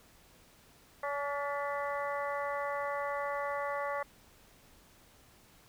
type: harmonic tone with a mistuned harmonic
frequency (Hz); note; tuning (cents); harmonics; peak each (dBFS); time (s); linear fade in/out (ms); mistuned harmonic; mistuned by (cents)
284.5; C#4; +45; 2 / 3 / 4 / 5 / 6 / 7; -36 / -40 / -38 / -45 / -45 / -43; 1.03-4.03; 5; 6; +50
effects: pink hiss -61 dBFS RMS until 5.68 s